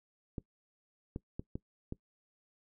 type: clicks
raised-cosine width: 3 ms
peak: -25 dBFS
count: 5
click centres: 0.382 / 1.161 / 1.395 / 1.555 / 1.924 s
effects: noise-tail reverb RT60 0.1 s tail -21 dB re dry